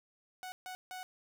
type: tone bursts at uneven times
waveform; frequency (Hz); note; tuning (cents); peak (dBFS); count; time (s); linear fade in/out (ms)
sawtooth; 740; F#5; 0; -38; 3; 0.43-0.52 / 0.66-0.75 / 0.91-1.03; 0
effects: none